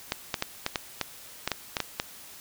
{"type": "clicks", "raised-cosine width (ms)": 0.2, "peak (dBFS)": -9, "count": 11, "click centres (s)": [0.121, 0.342, 0.424, 0.664, 0.758, 1.013, 1.476, 1.517, 1.768, 1.803, 1.999], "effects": ["white hiss -47 dBFS RMS until 2.4 s"]}